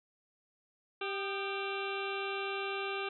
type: harmonic tone with a mistuned harmonic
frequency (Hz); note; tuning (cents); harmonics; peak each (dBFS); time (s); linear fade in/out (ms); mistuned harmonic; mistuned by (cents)
392; G4; 0; 1 / 2 / 3 / 4 / 6 / 7 / 8 / 9 / 10; -38 / -43 / -42 / -44 / -43 / -43 / -49 / -49 / -51; 1.01-3.09; 5; 3; +58
effects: none